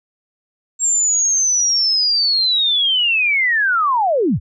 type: linear sweep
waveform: sine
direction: down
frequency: 7520 to 54.5 Hz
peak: -13 dBFS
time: 0.79-4.4 s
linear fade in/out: 50 ms
effects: none